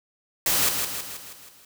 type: noise with echo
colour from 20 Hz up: white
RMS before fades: -22 dBFS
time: 0.46-0.69 s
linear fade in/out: 2 ms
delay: 160 ms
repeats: 6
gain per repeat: -5 dB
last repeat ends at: 1.65 s
effects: none